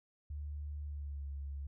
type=tone with pitch glide; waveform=sine; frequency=73.42 to 70.14 Hz; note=D2 to C#2; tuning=0 to +21 cents; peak=-39 dBFS; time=0.3-1.67 s; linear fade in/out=5 ms; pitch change=-79 cents; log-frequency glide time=0.85-1.26 s; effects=none